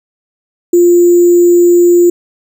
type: tone with sample-and-hold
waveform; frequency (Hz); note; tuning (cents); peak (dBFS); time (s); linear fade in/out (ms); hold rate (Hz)
sine; 349.2; F4; 0; -3; 0.73-2.1; 5; 7350
effects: none